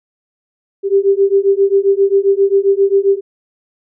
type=beating tone pair; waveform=sine; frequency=390.7 / 398.2 Hz; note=G4 / G4; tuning=-6 / +27 cents; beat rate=7.5 Hz; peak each=-12 dBFS; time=0.83-3.21 s; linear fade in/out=50 ms; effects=none